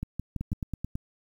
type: two click trains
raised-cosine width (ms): 5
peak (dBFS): -19 / -19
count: 6 / 4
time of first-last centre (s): 0.41-0.955 / 0.03-0.529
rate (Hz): 9.18 / 6.01
effects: 9-bit